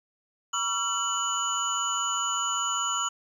sine tone cluster, 964 / 1134 / 1355 / 2969 / 6750 Hz, B5 / C#6 / E6 / F#7 / G#8, -42 / +39 / +47 / +5 / +27 cents, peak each -37 / -33 / -30 / -31 / -30 dBFS, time 0.53-3.09 s, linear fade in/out 10 ms, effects tanh soft clip ceiling -16 dBFS + 10-bit

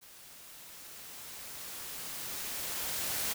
white noise with level ramp, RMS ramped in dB -54 to -33 dBFS, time 0.01-3.34 s, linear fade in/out 20 ms, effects none

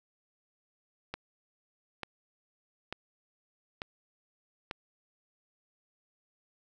click train, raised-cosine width 0.3 ms, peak -20 dBFS, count 5, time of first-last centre 1.14-4.711 s, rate 1.12 Hz, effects none

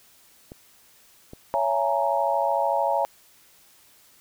clicks, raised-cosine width 2 ms, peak -26 dBFS, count 2, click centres 0.519 / 1.334 s
sine chord, A# half-diminished seventh, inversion first, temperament just, 559.4 / 671.3 / 839.1 / 932.3 Hz, C#5 / E5 / G#5 / A#5, +16 / +31 / +18 / 0 cents, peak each -26 dBFS, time 1.54-3.05 s, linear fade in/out 0 ms
effects white hiss -56 dBFS RMS until 4.2 s

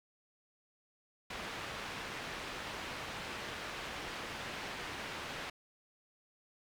white low-pass noise, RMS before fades -43 dBFS, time 1.3-5.5 s, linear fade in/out 5 ms, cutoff 2600 Hz, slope 12 dB/octave, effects none

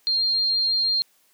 sine tone, 4202 Hz, C8, 7 cents sharp, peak -19 dBFS, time 0.07-1.02 s, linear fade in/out 0 ms, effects white hiss -62 dBFS RMS until 1.33 s + high-pass 200 Hz 12 dB/octave

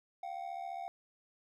triangle ring-modulated tone, 737 Hz, F#5, 7 cents flat, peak -34 dBFS, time 0.23-0.88 s, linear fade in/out 0 ms, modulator 37.4 Hz, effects none

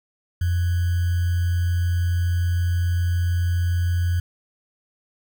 sine tone with sample-and-hold, 87.31 Hz, F2, in tune, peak -18 dBFS, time 0.41-4.2 s, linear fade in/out 5 ms, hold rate 1575 Hz, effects none

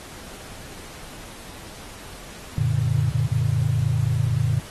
sine chord, Gb augmented, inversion none, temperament equal with one note detuned, 92.5 / 116.54 / 146.07 Hz, Gb2 / Bb2 / D3, 0 / 0 / -9 cents, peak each -26 / -21 / -23 dBFS, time 2.58-4.6 s, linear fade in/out 0 ms, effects pink hiss -41 dBFS RMS until 4.7 s + AAC 32 kbps

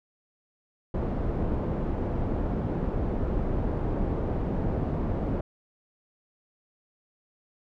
pink low-pass noise, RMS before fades -28 dBFS, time 0.94-5.41 s, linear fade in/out 5 ms, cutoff 570 Hz, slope 12 dB/octave, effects none

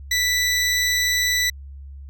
20% pulse tone, 1975.5 Hz, B6, in tune, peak -13 dBFS, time 0.11-1.5 s, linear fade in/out 5 ms, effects added 69 Hz sine -35 dBFS peak until 2.09 s

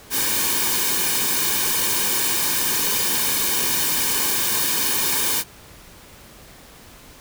white noise with comb filter, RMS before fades -21 dBFS, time 0.1-5.44 s, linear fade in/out 50 ms, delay 1.5 ms, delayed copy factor -0.75, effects pink hiss -45 dBFS RMS until 7.2 s

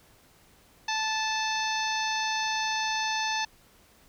harmonic tone with a mistuned harmonic, 875 Hz, A5, 10 cents flat, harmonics 1 / 2 / 3 / 4 / 5 / 6 / 7, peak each -30 / -33 / -35 / -36 / -37 / -38 / -38 dBFS, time 0.88-3.45 s, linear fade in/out 5 ms, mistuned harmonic 4, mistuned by +35 cents, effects pink hiss -59 dBFS RMS until 4.08 s

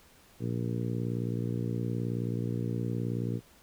harmonic tone, 59 Hz, A#1, 22 cents sharp, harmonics 2 / 3 / 4 / 5 / 6 / 7 / 8, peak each -32 / -36 / -38 / -40 / -42 / -43 / -44 dBFS, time 0.39-3.41 s, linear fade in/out 50 ms, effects pink hiss -59 dBFS RMS until 3.62 s

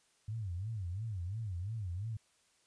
sine tone with vibrato, 99.2 Hz, G2, 21 cents sharp, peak -36 dBFS, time 0.28-2.17 s, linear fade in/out 5 ms, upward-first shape sine, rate 2.9 Hz, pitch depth 250 cents each way, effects white hiss -71 dBFS RMS until 2.66 s + resampled to 22050 Hz

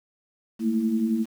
sine tone cluster, 214.4 / 225.5 / 329.5 Hz, A3 / A3 / E4, -45 / +43 / -1 cents, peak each -31 / -22 / -29 dBFS, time 0.59-1.26 s, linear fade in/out 50 ms, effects 8-bit

